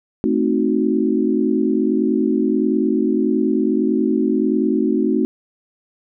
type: chord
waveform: sine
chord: A diminished seventh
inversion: none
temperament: equal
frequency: 220 / 261.6 / 311.1 / 370 Hz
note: A3 / C4 / Eb4 / Gb4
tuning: 0 / 0 / 0 / 0 cents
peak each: -20 / -20 / -20 / -21 dBFS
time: 0.24-5.25 s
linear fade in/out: 0 ms
effects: none